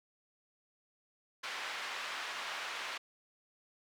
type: band-pass noise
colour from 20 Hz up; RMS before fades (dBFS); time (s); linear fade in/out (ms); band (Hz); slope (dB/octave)
pink; -41; 1.43-2.98; 10; 1100 to 3600; 12
effects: none